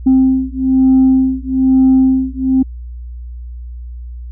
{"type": "beating tone pair", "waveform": "sine", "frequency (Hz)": [261.6, 262.7], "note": ["C4", "C4"], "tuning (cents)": [0, 7], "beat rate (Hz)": 1.1, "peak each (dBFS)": -10, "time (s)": [0.06, 2.63], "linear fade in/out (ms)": 10, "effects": ["tanh soft clip ceiling -3 dBFS", "added 60 Hz sine -25 dBFS peak until 4.31 s"]}